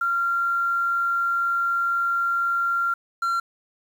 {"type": "tone pair in turn", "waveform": ["sine", "triangle"], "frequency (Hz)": [1381, 1370.7], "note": ["F6", "F6"], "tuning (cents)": [-20, -33], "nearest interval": "unison", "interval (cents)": 13, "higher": "first", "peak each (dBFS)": [-20, -19], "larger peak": "second", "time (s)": [[0.01, 2.94], [3.22, 3.4]], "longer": "first", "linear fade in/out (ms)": 5, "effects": ["8-bit"]}